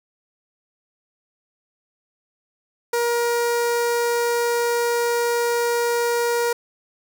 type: tone with notch filter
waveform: sawtooth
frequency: 473.8 Hz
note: A#4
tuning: 28 cents sharp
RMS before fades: -21 dBFS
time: 2.93-6.53 s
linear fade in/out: 5 ms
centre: 3100 Hz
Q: 1.8
effects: none